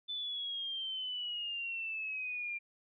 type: exponential sweep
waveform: sine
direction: down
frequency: 3524 to 2378 Hz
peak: -36 dBFS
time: 0.08-2.59 s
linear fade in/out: 20 ms
effects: none